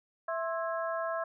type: harmonic tone with a mistuned harmonic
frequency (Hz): 330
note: E4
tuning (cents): +2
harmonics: 2 / 3 / 4 / 5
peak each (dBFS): -33 / -37 / -39 / -41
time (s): 0.28-1.24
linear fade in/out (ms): 5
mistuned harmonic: 3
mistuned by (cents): +120
effects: none